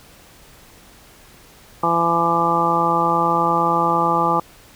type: harmonic tone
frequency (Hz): 168.8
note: E3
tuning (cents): +41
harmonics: 1 / 2 / 3 / 4 / 5 / 6 / 7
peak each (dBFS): -26 / -25 / -25 / -27 / -20 / -24 / -19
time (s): 1.83-4.4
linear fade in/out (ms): 5
effects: pink hiss -47 dBFS RMS until 4.75 s